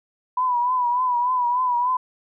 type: tone with vibrato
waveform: sine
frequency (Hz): 987.8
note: B5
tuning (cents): 0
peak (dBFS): -18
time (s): 0.37-1.97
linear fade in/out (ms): 5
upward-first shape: triangle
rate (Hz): 3.4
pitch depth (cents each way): 68
effects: none